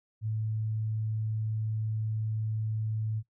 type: tone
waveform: sine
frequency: 109.3 Hz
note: A2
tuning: 11 cents flat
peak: -29 dBFS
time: 0.21-3.23 s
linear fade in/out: 50 ms
effects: noise-tail reverb RT60 0.1 s tail -18 dB re dry